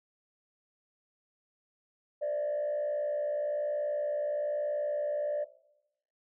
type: tone with frequency modulation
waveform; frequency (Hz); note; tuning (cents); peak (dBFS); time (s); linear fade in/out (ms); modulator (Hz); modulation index
sine; 591; D5; +11; -28; 2.21-5.45; 20; 61.1; 0.55
effects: noise-tail reverb RT60 0.8 s tail -18 dB re dry + tanh soft clip ceiling -26 dBFS